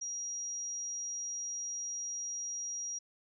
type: tone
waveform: sine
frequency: 5720 Hz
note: F8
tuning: 41 cents sharp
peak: -36 dBFS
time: 0.01-2.99 s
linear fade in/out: 10 ms
effects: none